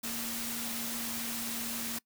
sine tone in noise, 232.4 Hz, A#3, 5 cents flat, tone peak -41 dBFS, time 0.03-1.99 s, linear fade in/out 10 ms, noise white, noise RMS -37 dBFS, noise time 0.03-1.99 s, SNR -7 dB, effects noise-tail reverb RT60 0.1 s tail -23 dB re dry

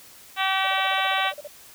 harmonic tone, 383.3 Hz, G4, 39 cents flat, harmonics 2 / 3 / 4 / 5 / 6 / 7 / 8 / 9 / 10, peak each -26 / -28 / -29 / -30 / -31 / -31 / -32 / -33 / -33 dBFS, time 0.36-1.33 s, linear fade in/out 50 ms
sine tone bursts, 587.3 Hz, D5, in tune, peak -33 dBFS, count 13, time 0.64-1.475 s, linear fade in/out 5 ms, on 31 ms, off 36 ms
effects white hiss -48 dBFS RMS until 1.74 s

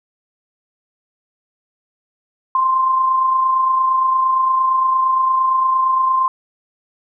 sine tone with amplitude modulation, 1046.5 Hz, C6, in tune, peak -11 dBFS, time 2.55-6.28 s, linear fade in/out 2 ms, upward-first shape sine, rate 28.7 Hz, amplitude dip 35%, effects none

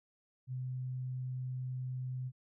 sine tone, 127.9 Hz, C3, 39 cents flat, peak -36 dBFS, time 0.47-2.32 s, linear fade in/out 50 ms, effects none

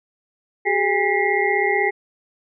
sine tone cluster, 383.2 / 419.2 / 811 / 1945 / 2118 Hz, G4 / G#4 / G#5 / B6 / C7, -39 / +16 / -41 / -27 / +21 cents, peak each -23 dBFS, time 0.65-1.91 s, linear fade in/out 20 ms, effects none

